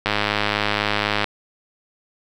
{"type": "click train", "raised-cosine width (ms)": 0.3, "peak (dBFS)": -3, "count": 124, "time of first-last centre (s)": [0.06, 1.243], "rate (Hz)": 104, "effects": ["7-bit"]}